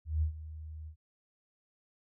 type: tone with ADSR envelope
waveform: sine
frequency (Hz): 78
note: D#2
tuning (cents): +5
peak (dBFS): -25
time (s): 0.05-0.96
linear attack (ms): 170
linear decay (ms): 100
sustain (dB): -16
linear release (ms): 87
effects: none